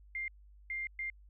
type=tone bursts at uneven times; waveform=sine; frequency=2100 Hz; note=C7; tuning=6 cents sharp; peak=-35 dBFS; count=3; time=0.15-0.28 / 0.7-0.87 / 0.99-1.1 s; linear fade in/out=2 ms; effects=added 50 Hz sine -55 dBFS peak until 1.29 s